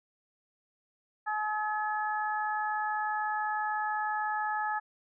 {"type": "harmonic tone", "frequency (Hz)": 426, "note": "G#4", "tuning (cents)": 44, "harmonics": [2, 3, 4], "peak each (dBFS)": [-31, -36, -35], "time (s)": [1.26, 4.8], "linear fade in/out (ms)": 20, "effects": []}